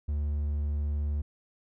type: tone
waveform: triangle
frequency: 73.42 Hz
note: D2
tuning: in tune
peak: -25 dBFS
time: 0.08-1.22 s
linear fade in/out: 10 ms
effects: none